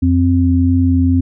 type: tone pair together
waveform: sine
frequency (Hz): 87.91 / 261.6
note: F2 / C4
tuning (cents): +12 / 0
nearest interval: octave + perfect fifth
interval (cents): 1888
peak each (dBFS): -12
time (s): 0.02-1.21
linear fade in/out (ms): 10
effects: none